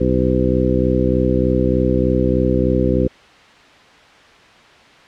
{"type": "harmonic tone", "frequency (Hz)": 63.3, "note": "B1", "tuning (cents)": 43, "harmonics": [1, 2, 3, 4, 5, 6, 8], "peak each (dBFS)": [-21, -21, -21, -21, -21, -21, -21], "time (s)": [0, 3.08], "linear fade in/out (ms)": 10, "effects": ["white hiss -45 dBFS RMS until 5.07 s", "low-pass 3000 Hz 12 dB/octave"]}